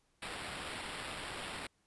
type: noise with sample-and-hold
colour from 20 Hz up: white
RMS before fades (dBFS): -43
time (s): 0.22-1.67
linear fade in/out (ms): 5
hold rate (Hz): 6300
effects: pink hiss -75 dBFS RMS until 1.86 s + resampled to 24000 Hz